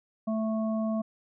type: harmonic tone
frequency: 220 Hz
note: A3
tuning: in tune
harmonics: 1 / 3 / 5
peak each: -27 / -33 / -42 dBFS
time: 0.27-1.02 s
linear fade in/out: 10 ms
effects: none